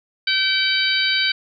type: harmonic tone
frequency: 768 Hz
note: G5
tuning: 36 cents flat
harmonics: 2 / 3 / 4 / 5 / 6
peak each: -23 / -23 / -23 / -23 / -23 dBFS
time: 0.27-1.32 s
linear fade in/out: 5 ms
effects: none